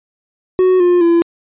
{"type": "tone with pitch steps", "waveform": "triangle", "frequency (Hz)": [370, 354.1, 338.9], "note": ["F#4", "F4", "E4"], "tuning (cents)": [0, 24, 48], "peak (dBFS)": -6, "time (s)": [0.59, 1.22], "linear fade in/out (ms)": 0, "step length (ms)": 210, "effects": ["resampled to 8000 Hz"]}